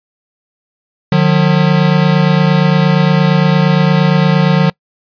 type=tone pair together; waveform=square; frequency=151.45 / 180.1 Hz; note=D#3 / F#3; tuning=-46 / -46 cents; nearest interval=minor third; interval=300 cents; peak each=-11 dBFS; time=1.12-4.7 s; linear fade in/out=2 ms; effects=noise-tail reverb RT60 0.1 s tail -25 dB re dry + resampled to 11025 Hz